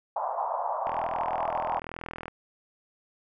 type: band-pass noise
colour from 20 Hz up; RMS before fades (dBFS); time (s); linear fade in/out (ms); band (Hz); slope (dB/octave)
white; -30; 0.16-1.79; 5; 630 to 1000; 48
type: click train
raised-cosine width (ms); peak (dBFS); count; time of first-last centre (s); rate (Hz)
0.5; -21; 59; 0.87-2.281; 41.1
effects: none